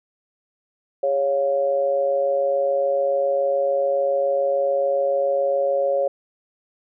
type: tone with amplitude modulation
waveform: sine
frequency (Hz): 554.4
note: C#5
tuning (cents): 0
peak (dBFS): -14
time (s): 1.03-6.08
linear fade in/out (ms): 5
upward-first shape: sine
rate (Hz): 147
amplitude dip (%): 75
effects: none